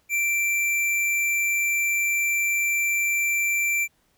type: tone with hard clipping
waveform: sine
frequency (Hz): 2349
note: D7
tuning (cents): 0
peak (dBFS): -22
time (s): 0.09-3.88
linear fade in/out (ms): 50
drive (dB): 16
effects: pink hiss -66 dBFS RMS until 4.17 s